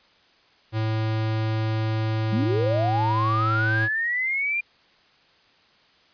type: tone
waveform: square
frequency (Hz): 110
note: A2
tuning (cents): 0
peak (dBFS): -23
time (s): 0.72-3.89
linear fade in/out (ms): 50
type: linear sweep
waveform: sine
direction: up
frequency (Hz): 185.4 to 2414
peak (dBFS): -22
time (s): 2.32-4.61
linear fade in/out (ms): 10
effects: white hiss -58 dBFS RMS until 6.13 s + resampled to 11025 Hz